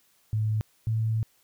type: tone pair in turn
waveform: sine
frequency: 108.3 / 111.22 Hz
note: A2 / A2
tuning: -27 / +19 cents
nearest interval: unison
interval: 46 cents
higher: second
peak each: -23 dBFS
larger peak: neither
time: 0.33-0.61 / 0.87-1.23 s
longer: second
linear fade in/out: 0 ms
effects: white hiss -65 dBFS RMS until 1.43 s